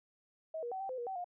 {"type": "tone with pitch steps", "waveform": "sine", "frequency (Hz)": [639, 477.7, 759, 777, 513, 478.2, 765, 711], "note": ["D#5", "A#4", "F#5", "G5", "C5", "A#4", "G5", "F5"], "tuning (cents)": [46, 42, 44, -16, -34, 44, -42, 31], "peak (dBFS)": -37, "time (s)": [0.54, 1.244], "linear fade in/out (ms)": 5, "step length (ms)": 88, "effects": []}